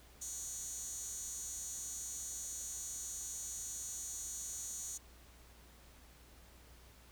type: tone with high-pass filter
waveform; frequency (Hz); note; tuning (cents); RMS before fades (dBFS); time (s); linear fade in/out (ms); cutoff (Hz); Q
15% pulse; 379.9; F#4; +46; -44; 0.21-4.98; 10; 7000; 6.4
effects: added 60 Hz sine -60 dBFS peak until 7.11 s + pink hiss -62 dBFS RMS until 7.11 s